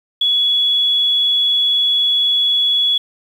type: tone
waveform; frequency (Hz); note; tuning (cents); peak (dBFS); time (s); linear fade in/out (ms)
sine; 3381; G#7; +30; -12; 0.21-2.98; 5
effects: 7-bit